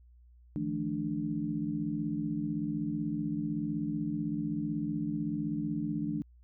sine tone cluster, 155.3 / 171.2 / 216.4 / 294.6 Hz, D#3 / F3 / A3 / D4, -3 / -34 / -29 / +6 cents, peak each -38 / -38 / -36 / -34 dBFS, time 0.56-6.22 s, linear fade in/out 0 ms, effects added 60 Hz sine -55 dBFS peak until 6.43 s

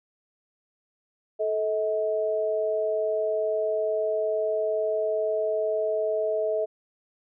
sine tone pair together, 435.7 / 638 Hz, A4 / D#5, -17 / +43 cents, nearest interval perfect fifth, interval 660 cents, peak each -27 / -25 dBFS, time 1.39-6.66 s, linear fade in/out 20 ms, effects none

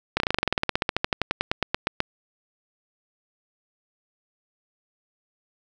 slowing click train, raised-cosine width 0.3 ms, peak -5 dBFS, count 27, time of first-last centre 0.17-2.004 s, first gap 31 ms, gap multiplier 1.06, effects none

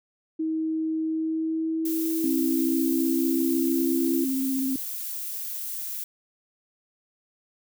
sine tone with pitch glide, 318.2 to 334.8 Hz, D#4 to E4, +39 to +27 cents, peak -24 dBFS, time 0.39-4.25 s, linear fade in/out 10 ms, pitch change +88 cents, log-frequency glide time 1.04-3.87 s
violet noise, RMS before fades -33 dBFS, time 1.85-6.04 s, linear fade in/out 5 ms
sine tone with vibrato, 265.6 Hz, C4, 26 cents sharp, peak -24 dBFS, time 2.24-4.76 s, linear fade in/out 2 ms, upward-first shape sine, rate 16 Hz, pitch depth 23 cents each way
effects none

